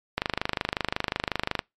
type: click train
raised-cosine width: 0.3 ms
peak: -8 dBFS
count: 37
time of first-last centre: 0.18-1.592 s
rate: 25.5 Hz
effects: noise-tail reverb RT60 0.2 s tail -26 dB re dry + MP3 64 kbps